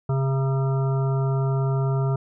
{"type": "harmonic tone", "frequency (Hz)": 134.6, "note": "C3", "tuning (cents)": 49, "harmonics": [1, 3, 5, 7, 9, 10], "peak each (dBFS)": [-20, -30, -34, -37, -39, -40], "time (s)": [0.09, 2.16], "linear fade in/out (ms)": 5, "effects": []}